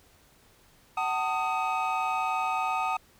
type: tone cluster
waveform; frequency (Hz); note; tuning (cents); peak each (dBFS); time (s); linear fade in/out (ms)
triangle; 753 / 896 / 1242 / 2550; F#5 / A5 / D#6 / D#7; +30 / +31 / -3 / +42; -28 / -29 / -28 / -34; 0.97-2.97; 5
effects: tanh soft clip ceiling -17 dBFS + pink hiss -60 dBFS RMS until 3.19 s